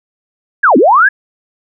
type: linear two-way sweep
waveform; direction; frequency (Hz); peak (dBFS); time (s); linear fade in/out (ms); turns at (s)
sine; down then up; 1718 to 220 to 1718; -4; 0.63-1.09; 10; 0.77
effects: none